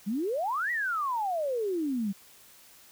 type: exponential two-way sweep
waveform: sine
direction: up then down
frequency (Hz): 188.3 to 1975.5 to 188.3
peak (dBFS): -27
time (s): 0.06-2.13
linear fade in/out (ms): 20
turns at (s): 0.71
effects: white hiss -55 dBFS RMS until 2.91 s